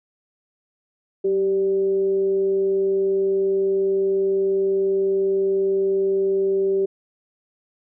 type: tone with frequency modulation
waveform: sine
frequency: 388.6 Hz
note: G4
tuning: 15 cents flat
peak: -17 dBFS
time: 1.24-6.86 s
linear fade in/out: 10 ms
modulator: 200 Hz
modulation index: 0.23
effects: none